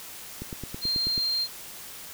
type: click train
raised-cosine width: 3 ms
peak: -22 dBFS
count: 8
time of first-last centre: 0.42-1.178 s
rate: 9.23 Hz
type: tone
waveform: sine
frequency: 4186 Hz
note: C8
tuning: in tune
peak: -24 dBFS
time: 0.81-1.48 s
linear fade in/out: 50 ms
effects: white hiss -42 dBFS RMS until 2.13 s